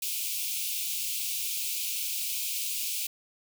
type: high-pass noise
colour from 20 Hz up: white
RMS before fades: -32 dBFS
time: 0.02-3.07 s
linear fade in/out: 5 ms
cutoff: 2300 Hz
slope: 96 dB/octave
effects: none